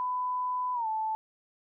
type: tone with pitch glide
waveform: sine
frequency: 1000 to 875.6 Hz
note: B5 to A5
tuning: +21 to -9 cents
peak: -28 dBFS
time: 0-1.15 s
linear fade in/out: 0 ms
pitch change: -230 cents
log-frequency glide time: 0.74-0.87 s
effects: none